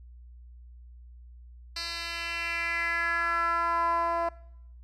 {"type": "tone with band-pass filter sweep", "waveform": "10% pulse", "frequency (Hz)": 337.8, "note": "E4", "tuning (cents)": 42, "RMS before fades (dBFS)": -29, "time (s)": [1.76, 4.29], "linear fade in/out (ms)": 5, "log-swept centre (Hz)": [4200, 770], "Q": 3.6, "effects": ["noise-tail reverb RT60 0.8 s tail -23 dB re dry", "added 60 Hz sine -46 dBFS peak until 4.83 s"]}